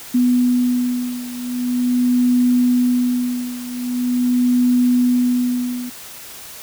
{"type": "beating tone pair", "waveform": "sine", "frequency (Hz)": [246.9, 247.33], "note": ["B3", "B3"], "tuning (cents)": [0, 3], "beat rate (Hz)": 0.43, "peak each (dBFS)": [-16, -19], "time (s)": [0.14, 5.9], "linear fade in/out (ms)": 10, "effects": ["white hiss -36 dBFS RMS until 6.62 s"]}